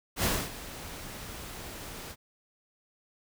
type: noise with ADSR envelope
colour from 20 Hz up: pink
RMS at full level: -26 dBFS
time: 0.16-2.16 s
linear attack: 81 ms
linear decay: 250 ms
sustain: -16 dB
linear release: 52 ms
effects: none